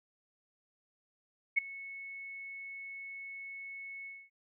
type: tone with ADSR envelope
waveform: sine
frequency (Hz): 2202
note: C#7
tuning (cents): -12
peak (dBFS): -21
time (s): 1.56-4.3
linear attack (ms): 22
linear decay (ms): 8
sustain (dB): -21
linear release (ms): 240
effects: none